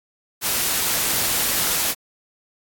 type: noise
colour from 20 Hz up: white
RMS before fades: -21 dBFS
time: 0.41-1.95 s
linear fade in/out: 50 ms
effects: AAC 64 kbps